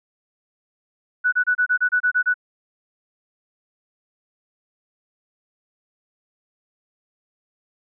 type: tone bursts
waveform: sine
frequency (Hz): 1480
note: F#6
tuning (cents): 0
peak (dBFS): -15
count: 10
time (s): 1.24-2.342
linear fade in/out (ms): 20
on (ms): 85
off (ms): 28
effects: none